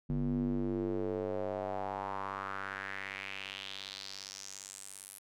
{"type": "tone with band-pass filter sweep", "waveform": "square", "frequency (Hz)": 48.7, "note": "G1", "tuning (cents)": -11, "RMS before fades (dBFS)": -38, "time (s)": [0.09, 5.19], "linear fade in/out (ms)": 10, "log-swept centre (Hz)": [190, 11000], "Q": 3.4, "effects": []}